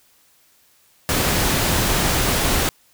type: noise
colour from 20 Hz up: pink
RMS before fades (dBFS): -19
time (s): 1.09-2.69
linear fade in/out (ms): 0
effects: white hiss -57 dBFS RMS until 2.93 s